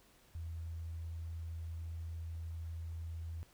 sine tone, 82.41 Hz, E2, in tune, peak -40 dBFS, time 0.35-3.43 s, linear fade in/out 0 ms, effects pink hiss -66 dBFS RMS until 3.53 s

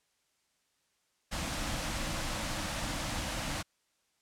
pink band-stop noise, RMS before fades -35 dBFS, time 1.31-3.63 s, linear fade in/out 20 ms, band 340 to 490 Hz, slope 96 dB/octave, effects white hiss -75 dBFS RMS until 4.21 s + low-pass 9000 Hz 12 dB/octave

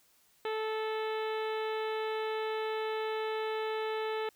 harmonic tone, 437.1 Hz, A4, 11 cents flat, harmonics 1 / 2 / 3 / 4 / 5 / 6 / 7 / 8 / 9, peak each -33 / -39 / -43 / -45 / -47 / -49 / -50 / -51 / -52 dBFS, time 0.45-4.29 s, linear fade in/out 2 ms, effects white hiss -67 dBFS RMS until 4.35 s

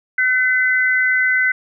sine tone pair together, 1518.5 / 2027 Hz, F#6 / B6, +44 / +45 cents, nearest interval perfect fourth, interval 501 cents, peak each -16 dBFS, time 0.18-1.52 s, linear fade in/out 5 ms, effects none

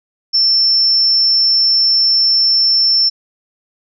sine tone, 5370 Hz, E8, 31 cents sharp, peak -9 dBFS, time 0.33-3.1 s, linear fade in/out 20 ms, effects none

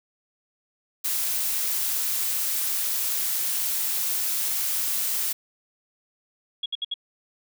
blue noise, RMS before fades -26 dBFS, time 1.04-5.33 s, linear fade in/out 10 ms
sine tone bursts, 3327 Hz, G#7, 2 cents sharp, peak -25 dBFS, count 4, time 6.63-6.941 s, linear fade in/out 5 ms, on 29 ms, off 65 ms
effects none

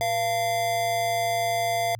square tone with amplitude modulation, 688 Hz, F5, 26 cents flat, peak -21 dBFS, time 0.01-1.95 s, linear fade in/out 0 ms, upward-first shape sine, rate 206 Hz, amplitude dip 55%, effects added 113 Hz sine -39 dBFS peak until 1.99 s

